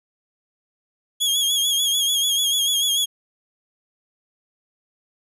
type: tone with vibrato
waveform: sawtooth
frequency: 3309 Hz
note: G#7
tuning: 7 cents flat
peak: -15 dBFS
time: 1.2-3.06 s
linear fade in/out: 20 ms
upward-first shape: sine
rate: 6.8 Hz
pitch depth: 55 cents each way
effects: resampled to 32000 Hz